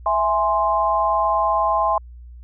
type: chord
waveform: sine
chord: E augmented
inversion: none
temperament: equal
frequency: 659.3 / 830.6 / 1046.5 Hz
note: E5 / G#5 / B#5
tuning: 0 / 0 / 0 cents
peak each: -22 / -21 / -19 dBFS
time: 0.06-1.98 s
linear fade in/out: 2 ms
effects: added 60 Hz sine -37 dBFS peak until 2.43 s